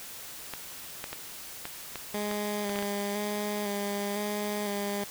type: clicks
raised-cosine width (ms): 0.3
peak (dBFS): -19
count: 10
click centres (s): 0.537 / 1.041 / 1.13 / 1.654 / 1.957 / 2.313 / 2.695 / 2.759 / 2.789 / 2.826
type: tone with vibrato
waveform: 15% pulse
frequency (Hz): 205.1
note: G#3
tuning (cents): -21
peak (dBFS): -24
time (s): 2.14-5.04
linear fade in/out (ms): 2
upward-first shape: square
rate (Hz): 0.99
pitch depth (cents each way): 21
effects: white hiss -43 dBFS RMS until 5.1 s